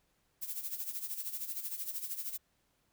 violet noise with tremolo, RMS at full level -37 dBFS, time 0.41-2.38 s, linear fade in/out 20 ms, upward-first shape sine, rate 13 Hz, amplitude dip 70%, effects pink hiss -75 dBFS RMS until 2.92 s

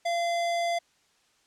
square tone, 686 Hz, F5, 31 cents flat, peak -26 dBFS, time 0.05-0.79 s, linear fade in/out 10 ms, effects white hiss -66 dBFS RMS until 1.46 s + low-pass 7000 Hz 12 dB/octave

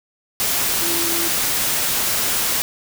sine tone in noise, 337.1 Hz, E4, 39 cents sharp, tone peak -27 dBFS, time 0.82-1.28 s, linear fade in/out 0 ms, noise white, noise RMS -20 dBFS, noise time 0.4-2.62 s, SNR -10 dB, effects none

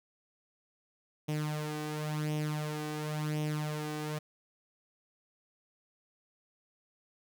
sawtooth tone with flanger, 151.9 Hz, D#3, 41 cents flat, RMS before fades -35 dBFS, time 1.28-4.19 s, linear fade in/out 10 ms, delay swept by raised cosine 0.33 to 2.63 ms, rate 0.94 Hz, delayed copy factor +0.65, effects none

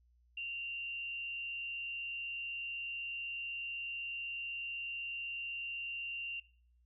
sine tone with frequency modulation, 2768 Hz, F7, 16 cents flat, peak -38 dBFS, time 0.37-6.4 s, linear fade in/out 5 ms, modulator 184 Hz, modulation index 0.27, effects noise-tail reverb RT60 0.5 s tail -20 dB re dry + added 60 Hz sine -66 dBFS peak until 6.85 s

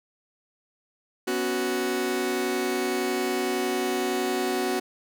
sawtooth chord, B suspended second, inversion none, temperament just, 246.9 / 277.8 / 370.4 Hz, B3 / C#4 / F#4, 0 / +4 / +2 cents, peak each -27 / -28 / -22 dBFS, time 1.27-4.8 s, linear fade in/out 10 ms, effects none

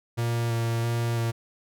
45% pulse tone with vibrato, 116.54 Hz, A#2, in tune, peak -24 dBFS, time 0.17-1.32 s, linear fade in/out 20 ms, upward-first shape square, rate 1.5 Hz, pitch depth 12 cents each way, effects none

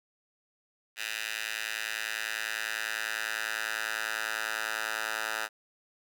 10% pulse tone with high-pass filter sweep, 110 Hz, A2, in tune, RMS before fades -34 dBFS, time 0.96-5.49 s, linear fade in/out 50 ms, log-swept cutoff 2200 to 1200 Hz, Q 2, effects none

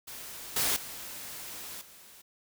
white noise with level steps, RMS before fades -43 / -28 / -42 / -53 dBFS, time 0.07-2.22 s, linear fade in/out 10 ms, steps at 0.56 / 0.76 / 1.81 s, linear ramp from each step 5 ms, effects none

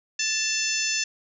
harmonic tone with a mistuned harmonic, 878 Hz, A5, 4 cents flat, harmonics 2 / 3 / 4 / 5 / 6 / 7 / 8, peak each -33 / -29 / -35 / -35 / -29 / -29 / -33 dBFS, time 0.19-1.04 s, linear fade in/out 5 ms, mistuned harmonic 3, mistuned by +28 cents, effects none

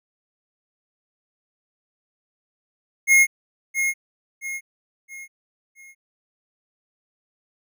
square tone with echo, 2151 Hz, C7, 47 cents sharp, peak -12 dBFS, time 3.07-3.27 s, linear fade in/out 50 ms, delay 670 ms, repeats 4, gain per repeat -8 dB, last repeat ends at 5.95 s, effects none

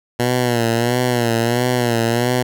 10% pulse tone with vibrato, 120 Hz, B2, 49 cents flat, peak -7 dBFS, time 0.19-2.43 s, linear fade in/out 10 ms, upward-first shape sine, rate 1.5 Hz, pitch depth 76 cents each way, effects none

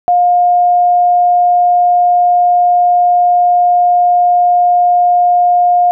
sine tone, 710 Hz, F5, 28 cents sharp, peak -6 dBFS, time 0.08-5.91 s, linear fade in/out 0 ms, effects none

